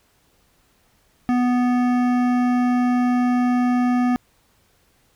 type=tone with hard clipping; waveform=sine; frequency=246.9 Hz; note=B3; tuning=in tune; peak=-18 dBFS; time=1.29-4.16 s; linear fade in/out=0 ms; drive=14 dB; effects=pink hiss -61 dBFS RMS until 5.15 s